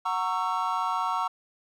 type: chord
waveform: triangle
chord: F# dominant seventh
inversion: none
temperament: just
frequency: 740 / 925 / 1110 / 1332 Hz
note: F#5 / A#5 / C#6 / E6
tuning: 0 / -14 / +2 / +18 cents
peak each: -31 / -28 / -28 / -30 dBFS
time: 0.05-1.28 s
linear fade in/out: 10 ms
effects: none